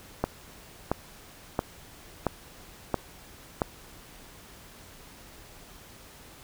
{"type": "click train", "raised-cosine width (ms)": 1, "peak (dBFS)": -10, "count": 6, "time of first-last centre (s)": [0.24, 3.618], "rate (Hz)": 1.48, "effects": ["pink hiss -50 dBFS RMS until 6.43 s"]}